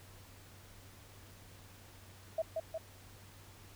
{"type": "tone with echo", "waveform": "sine", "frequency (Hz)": 647, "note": "E5", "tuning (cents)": -32, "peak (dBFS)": -30, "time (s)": [2.38, 2.42], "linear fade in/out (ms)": 5, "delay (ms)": 180, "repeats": 2, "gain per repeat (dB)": -3, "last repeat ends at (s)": 2.78, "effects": ["added 96 Hz sine -57 dBFS peak until 3.75 s", "pink hiss -58 dBFS RMS until 3.75 s"]}